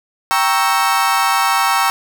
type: chord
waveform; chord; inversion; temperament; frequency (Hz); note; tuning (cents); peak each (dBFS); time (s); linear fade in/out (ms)
35% pulse; G diminished seventh; none; equal; 784 / 932.3 / 1108.7 / 1318.5; G5 / Bb5 / Db6 / Fb6; 0 / 0 / 0 / 0; -17; 0.31-1.9; 0
effects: none